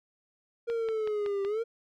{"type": "exponential two-way sweep", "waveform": "triangle", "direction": "down then up", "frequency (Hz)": [470.7, 392, 470.7], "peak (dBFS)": -26, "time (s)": [0.67, 1.64], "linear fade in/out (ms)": 20, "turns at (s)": 1.44}
{"type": "click train", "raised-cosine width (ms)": 0.3, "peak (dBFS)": -26, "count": 5, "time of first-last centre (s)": [0.7, 1.449], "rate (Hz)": 5.34}
{"effects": []}